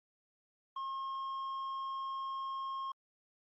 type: tone with tanh clipping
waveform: triangle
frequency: 1075 Hz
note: C6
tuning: 47 cents sharp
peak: -38 dBFS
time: 0.76-2.92 s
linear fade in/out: 5 ms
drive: 9 dB
effects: Opus 32 kbps